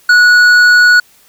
sine tone with hard clipping, 1464 Hz, F#6, 19 cents flat, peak -5 dBFS, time 0.09-1 s, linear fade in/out 5 ms, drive 7 dB, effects white hiss -47 dBFS RMS until 1.28 s

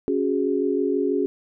sine chord, C# suspended fourth, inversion none, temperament just, 277.2 / 369.6 / 415.8 Hz, C#4 / F#4 / G#4, 0 / -2 / +2 cents, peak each -24 dBFS, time 0.08-1.26 s, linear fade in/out 0 ms, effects none

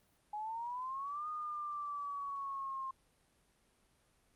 sine exponential two-way sweep, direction up then down, 830.6 to 1231 to 1059 Hz, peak -38 dBFS, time 0.33-2.91 s, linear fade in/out 5 ms, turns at 1.28 s, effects pink hiss -72 dBFS RMS until 4.35 s + Opus 32 kbps

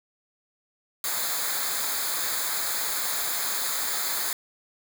white noise with comb filter, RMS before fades -28 dBFS, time 1.04-4.33 s, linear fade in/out 2 ms, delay 0.35 ms, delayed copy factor -0.8, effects none

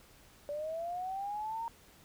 sine linear sweep, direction up, 575 to 931 Hz, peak -35 dBFS, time 0.49-1.68 s, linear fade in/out 0 ms, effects pink hiss -60 dBFS RMS until 2.04 s

